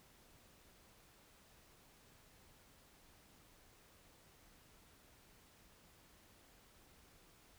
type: silence
effects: pink hiss -66 dBFS RMS until 7.58 s